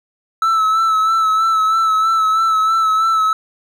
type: tone with vibrato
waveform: triangle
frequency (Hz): 1311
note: E6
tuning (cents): -10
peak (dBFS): -10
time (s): 0.42-3.33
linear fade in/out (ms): 2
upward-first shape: sine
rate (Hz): 3.1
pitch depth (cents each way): 32
effects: none